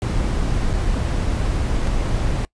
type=noise with dropouts; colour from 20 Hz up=brown; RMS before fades=-20 dBFS; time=0.02-2.45 s; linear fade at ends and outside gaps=0 ms; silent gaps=0.731-0.737 / 0.851-0.855 / 1.872-1.876 s; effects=noise-tail reverb RT60 0.1 s tail -23 dB re dry + resampled to 22050 Hz